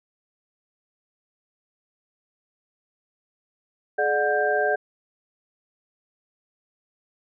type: tone cluster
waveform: sine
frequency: 424.7 / 596 / 730 / 1581 Hz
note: G#4 / D5 / F#5 / G6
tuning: +39 / +25 / -24 / +14 cents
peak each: -25 dBFS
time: 3.98-4.76 s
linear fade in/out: 10 ms
effects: none